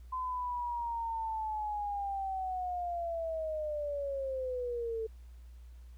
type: linear sweep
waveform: sine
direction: down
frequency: 1028 to 440 Hz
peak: -33 dBFS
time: 0.12-5.07 s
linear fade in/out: 10 ms
effects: added 60 Hz sine -48 dBFS peak until 5.97 s + pink hiss -70 dBFS RMS until 5.97 s